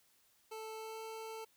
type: tone with pitch glide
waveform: 25% pulse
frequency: 440 to 444.1 Hz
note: A4 to A4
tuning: 0 to +16 cents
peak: -40 dBFS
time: 0.51-1.45 s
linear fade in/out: 10 ms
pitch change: +16 cents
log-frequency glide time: 0.76-1.01 s
effects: white hiss -71 dBFS RMS until 1.56 s